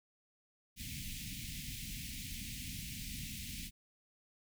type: band-stop noise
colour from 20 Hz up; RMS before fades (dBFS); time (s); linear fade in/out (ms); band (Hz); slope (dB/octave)
pink; -44; 0.76-3.71; 50; 260 to 2100; 48
effects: none